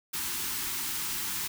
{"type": "band-stop noise", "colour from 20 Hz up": "white", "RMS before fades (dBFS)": -33, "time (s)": [0.13, 1.48], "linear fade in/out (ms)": 10, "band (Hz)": [410, 820], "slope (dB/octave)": 96, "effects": []}